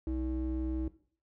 triangle ring-modulated tone, 129.1 Hz, C3, 23 cents flat, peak -26 dBFS, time 0.07-0.88 s, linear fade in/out 2 ms, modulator 192 Hz, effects noise-tail reverb RT60 0.5 s tail -17 dB re dry

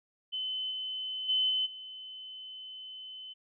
sine tone with level steps, 3040 Hz, F#7, 46 cents sharp, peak -32 / -34 / -25 / -27 / -42 dBFS, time 0.32-3.34 s, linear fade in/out 20 ms, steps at 0.7 / 1.28 / 1.49 / 1.65 s, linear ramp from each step 20 ms, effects none

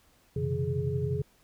sine tone cluster, 91.2 / 126.1 / 137.8 / 162.8 / 418.1 Hz, F#2 / B2 / C#3 / E3 / G#4, -24 / +36 / -10 / -21 / +12 cents, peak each -35 / -34 / -31 / -37 / -33 dBFS, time 0.36-1.22 s, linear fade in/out 5 ms, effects pink hiss -64 dBFS RMS until 1.43 s

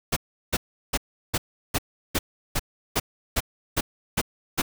pink noise bursts, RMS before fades -23 dBFS, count 12, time 0.12-4.62 s, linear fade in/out 10 ms, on 45 ms, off 360 ms, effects none

